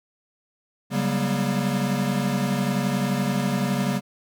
square tone cluster, 139 / 188.2 / 199.9 / 239 Hz, C#3 / F#3 / G3 / A#3, +5 / +30 / +34 / +43 cents, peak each -28 dBFS, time 0.9-4.01 s, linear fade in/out 50 ms, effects none

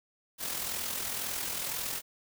white noise with amplitude modulation, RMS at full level -33 dBFS, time 0.38-2.02 s, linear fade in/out 50 ms, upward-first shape sine, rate 42 Hz, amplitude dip 45%, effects none

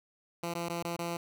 10% pulse tone with dropouts, 170.6 Hz, F3, 40 cents flat, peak -25 dBFS, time 0.43-1.17 s, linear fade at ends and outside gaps 5 ms, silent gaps 0.539-0.55 / 0.687-0.697 / 0.827-0.847 / 0.965-0.989 s, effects none

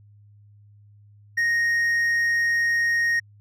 sine tone with hard clipping, 1864.7 Hz, A#6, in tune, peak -20 dBFS, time 1.37-3.2 s, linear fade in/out 10 ms, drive 3 dB, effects added 103 Hz sine -49 dBFS peak until 3.4 s

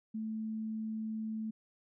sine tone, 219.3 Hz, A3, 6 cents flat, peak -35 dBFS, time 0.14-1.51 s, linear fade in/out 10 ms, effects none

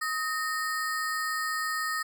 square ring-modulated tone, 1551 Hz, G6, 19 cents flat, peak -26 dBFS, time 0.01-2.03 s, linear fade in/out 10 ms, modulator 287 Hz, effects none

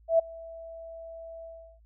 sine tone with ADSR envelope, 659 Hz, E5, 1 cent flat, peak -16 dBFS, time 0.08-1.8 s, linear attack 110 ms, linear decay 10 ms, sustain -24 dB, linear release 360 ms, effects added 55 Hz sine -55 dBFS peak until 1.85 s

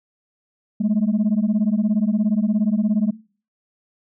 sine beating tone pair, 203.2 / 220.2 Hz, G#3 / A3, -38 / +2 cents, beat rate 17 Hz, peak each -18 dBFS, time 0.8-3.11 s, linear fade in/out 10 ms, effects noise-tail reverb RT60 0.4 s tail -22 dB re dry + tanh soft clip ceiling -13 dBFS

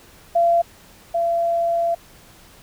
sine tone pair in turn, 683 / 679.1 Hz, F5 / F5, -39 / -49 cents, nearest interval unison, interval 10 cents, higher first, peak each -13 / -17 dBFS, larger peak first, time 0.35-0.62 / 1.14-1.95 s, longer second, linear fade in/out 10 ms, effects pink hiss -48 dBFS RMS until 2.62 s

